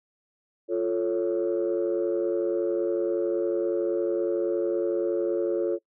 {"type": "chord", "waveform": "sine", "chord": "F augmented", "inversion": "none", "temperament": "equal", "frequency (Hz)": [349.2, 440, 554.4], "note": ["F4", "A4", "C#5"], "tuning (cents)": [0, 0, 0], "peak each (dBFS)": [-25, -27, -28], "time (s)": [0.68, 5.79], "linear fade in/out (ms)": 50, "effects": ["noise-tail reverb RT60 0.1 s tail -23 dB re dry", "tanh soft clip ceiling -17 dBFS"]}